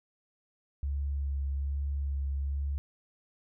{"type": "tone with vibrato", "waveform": "sine", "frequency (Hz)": 69.8, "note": "C#2", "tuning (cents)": 13, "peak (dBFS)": -29, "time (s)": [0.83, 2.78], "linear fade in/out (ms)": 0, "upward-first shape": "sine", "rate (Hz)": 1.2, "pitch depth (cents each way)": 18, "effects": []}